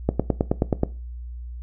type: click train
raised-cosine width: 2 ms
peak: -5 dBFS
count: 8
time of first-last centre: 0.09-0.834 s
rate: 9.41 Hz
effects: noise-tail reverb RT60 0.3 s tail -18 dB re dry + added 60 Hz sine -32 dBFS peak until 1.62 s